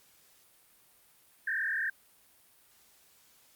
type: tone with frequency modulation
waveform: sine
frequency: 1700 Hz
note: G#6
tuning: 40 cents sharp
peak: -29 dBFS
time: 1.47-1.9 s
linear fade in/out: 5 ms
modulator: 41.4 Hz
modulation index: 3.6
effects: white hiss -63 dBFS RMS until 3.55 s + Opus 48 kbps